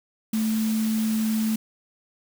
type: tone in noise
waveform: sine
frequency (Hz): 220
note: A3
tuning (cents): 0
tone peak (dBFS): -21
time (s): 0.33-1.56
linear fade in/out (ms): 5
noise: white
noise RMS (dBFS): -36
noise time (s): 0.33-1.56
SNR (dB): +12
effects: none